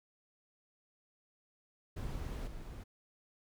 brown noise with level steps, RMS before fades -40 / -46 dBFS, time 1.96-2.84 s, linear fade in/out 10 ms, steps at 2.47 s, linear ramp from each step 5 ms, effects none

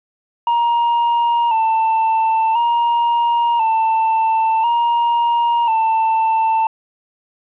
triangle tone with vibrato, 916 Hz, A#5, 31 cents flat, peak -11 dBFS, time 0.47-6.67 s, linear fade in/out 2 ms, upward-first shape square, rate 0.48 Hz, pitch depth 48 cents each way, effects resampled to 8000 Hz + 8-bit

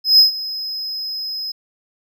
triangle tone with ADSR envelope, 5090 Hz, D#8, 39 cents sharp, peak -4 dBFS, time 0.04-1.52 s, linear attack 150 ms, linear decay 120 ms, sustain -18 dB, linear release 7 ms, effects none

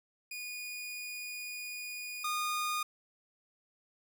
sawtooth tone pair in turn, 2456 / 1225 Hz, D#7 / D#6, -23 / -27 cents, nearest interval octave, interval 1204 cents, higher first, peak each -36 / -28 dBFS, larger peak second, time 0.31-2.24 / 2.24-2.83 s, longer first, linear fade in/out 5 ms, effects none

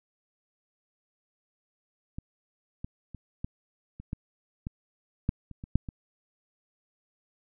clicks, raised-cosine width 5 ms, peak -24 / -23 / -29 / -20 / -29 / -20 / -21 / -12 / -30 / -27 / -9 / -24 dBFS, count 12, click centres 2.185 / 2.845 / 3.147 / 3.445 / 4 / 4.131 / 4.669 / 5.291 / 5.513 / 5.639 / 5.756 / 5.888 s, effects none

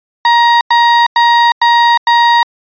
35% pulse tone bursts, 943 Hz, A#5, 20 cents sharp, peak -4 dBFS, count 5, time 0.25-2.43 s, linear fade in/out 2 ms, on 360 ms, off 95 ms, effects resampled to 11025 Hz

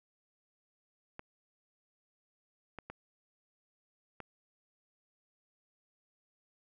clicks, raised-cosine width 0.5 ms, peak -28 dBFS, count 4, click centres 1.194 / 2.787 / 2.9 / 4.203 s, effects none

